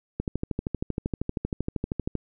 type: click train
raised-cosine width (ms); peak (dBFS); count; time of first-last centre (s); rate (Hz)
3; -14; 26; 0.2-2.153; 12.8
effects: none